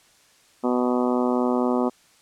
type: harmonic tone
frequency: 124.1 Hz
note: B2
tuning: 9 cents sharp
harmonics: 2 / 3 / 4 / 5 / 6 / 7 / 8 / 9 / 10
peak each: -22 / -26 / -28 / -30 / -32 / -33 / -34 / -35 / -36 dBFS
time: 0.63-1.9 s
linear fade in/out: 20 ms
effects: white hiss -57 dBFS RMS until 2.21 s + low-pass 9000 Hz 12 dB/octave